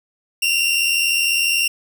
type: tone pair together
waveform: sawtooth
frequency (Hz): 2714 / 2794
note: E7 / F7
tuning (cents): +50 / 0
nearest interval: minor second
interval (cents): 50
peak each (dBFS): -16 / -15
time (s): 0.42-1.68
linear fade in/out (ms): 5
effects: none